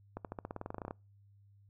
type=accelerating click train; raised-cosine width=1 ms; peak=-26 dBFS; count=16; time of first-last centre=0.17-0.909 s; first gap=78 ms; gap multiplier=0.93; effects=noise-tail reverb RT60 0.3 s tail -26 dB re dry + added 100 Hz sine -60 dBFS peak until 1.69 s